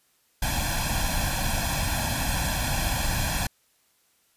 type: noise with comb filter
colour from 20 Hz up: pink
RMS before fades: -26 dBFS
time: 0.42-3.47 s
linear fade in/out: 5 ms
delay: 1.2 ms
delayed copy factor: +0.95
effects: white hiss -66 dBFS RMS until 4.36 s + resampled to 32000 Hz